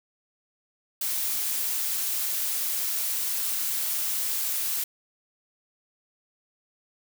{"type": "noise", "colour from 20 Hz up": "blue", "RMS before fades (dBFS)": -28, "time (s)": [1.01, 4.84], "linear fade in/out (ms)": 5, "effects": []}